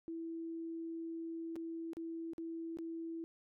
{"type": "tone with dropouts", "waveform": "sine", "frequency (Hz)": 329.6, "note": "E4", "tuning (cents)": 0, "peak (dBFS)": -40, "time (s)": [0.08, 3.24], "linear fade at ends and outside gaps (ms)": 0, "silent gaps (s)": [[1.557, 1.563], [1.933, 1.969], [2.334, 2.381], [2.771, 2.787]], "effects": []}